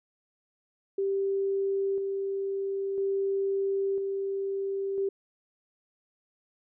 sine tone with tremolo, 392 Hz, G4, in tune, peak -25 dBFS, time 0.98-5.09 s, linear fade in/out 5 ms, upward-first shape square, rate 0.5 Hz, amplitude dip 30%, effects none

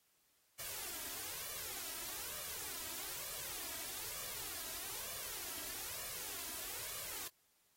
white noise with flanger, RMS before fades -45 dBFS, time 0.59-7.28 s, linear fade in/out 5 ms, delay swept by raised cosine 1.7 to 3.1 ms, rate 1.1 Hz, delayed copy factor +0.65, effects white hiss -75 dBFS RMS until 7.76 s + AAC 48 kbps

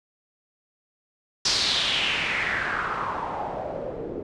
white noise with low-pass filter sweep, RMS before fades -27 dBFS, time 1.45-4.23 s, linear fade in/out 5 ms, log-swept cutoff 5100 to 380 Hz, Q 4, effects resampled to 22050 Hz

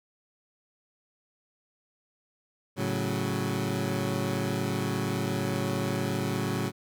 20% pulse chord, F# minor, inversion first, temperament equal, 110 / 138.59 / 185 Hz, A2 / C#3 / F#3, 0 / 0 / 0 cents, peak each -27 dBFS, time 2.76-6.72 s, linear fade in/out 50 ms, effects none

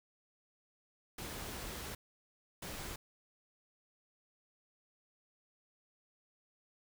pink noise bursts at uneven times, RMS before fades -44 dBFS, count 2, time 1.18-1.95 / 2.62-2.96 s, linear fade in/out 5 ms, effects none

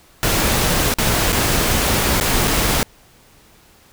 pink noise with dropouts, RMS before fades -17 dBFS, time 0.23-2.83 s, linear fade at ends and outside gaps 0 ms, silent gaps 0.939-0.985 / 1.322-1.328 / 2.2-2.21 / 2.474-2.478 s, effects pink hiss -50 dBFS RMS until 3.92 s

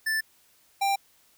square tone pair in turn, 1761 / 790.3 Hz, A6 / G5, +1 / +14 cents, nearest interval octave + major second, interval 1387 cents, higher first, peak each -25 / -23 dBFS, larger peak second, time 0.06-0.21 / 0.81-0.96 s, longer neither, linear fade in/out 10 ms, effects white hiss -62 dBFS RMS until 1.37 s

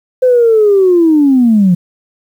sine linear sweep, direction down, 516 to 170.7 Hz, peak -4 dBFS, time 0.22-1.75 s, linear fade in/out 10 ms, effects tanh soft clip ceiling 0 dBFS + 7-bit

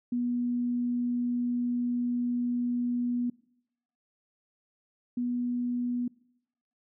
sine tone pair in turn, 243.1 / 244.1 Hz, B3 / B3, -27 / -20 cents, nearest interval unison, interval 7 cents, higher second, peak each -26 / -27 dBFS, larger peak first, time 0.12-3.3 / 5.17-6.08 s, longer first, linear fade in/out 5 ms, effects noise-tail reverb RT60 0.8 s tail -24 dB re dry

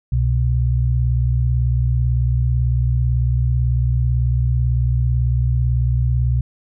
sine tone pair together, 65.41 / 123.47 Hz, C2 / B2, 0 / 0 cents, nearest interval major seventh, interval 1100 cents, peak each -17 dBFS, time 0.12-6.41 s, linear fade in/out 5 ms, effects none

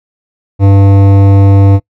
triangle tone with hard clipping, 98.6 Hz, G2, 11 cents sharp, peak -4 dBFS, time 0.59-1.8 s, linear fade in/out 50 ms, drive 18 dB, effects noise-tail reverb RT60 0.1 s tail -24 dB re dry

